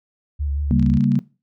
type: tone with vibrato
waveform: sine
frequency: 71.7 Hz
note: D2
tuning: 41 cents flat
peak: -20 dBFS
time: 0.39-0.99 s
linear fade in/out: 20 ms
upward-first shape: sine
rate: 5.6 Hz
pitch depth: 43 cents each way
type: chord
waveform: sine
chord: G diminished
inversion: second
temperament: equal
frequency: 138.59 / 196 / 233.1 Hz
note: Db3 / G3 / Bb3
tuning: 0 / 0 / 0 cents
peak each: -18 / -20 / -18 dBFS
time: 0.71-1.19 s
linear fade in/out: 0 ms
type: clicks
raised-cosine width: 0.2 ms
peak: -24 dBFS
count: 10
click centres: 0.796 / 0.827 / 0.863 / 0.9 / 0.939 / 0.972 / 1.008 / 1.041 / 1.119 / 1.155 s
effects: noise-tail reverb RT60 0.3 s tail -20 dB re dry